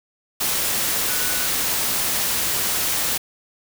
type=tone in noise; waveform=sine; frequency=1480 Hz; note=F#6; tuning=in tune; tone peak=-32 dBFS; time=1.08-1.47 s; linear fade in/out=10 ms; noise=white; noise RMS=-22 dBFS; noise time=0.4-3.18 s; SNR=-13 dB; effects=none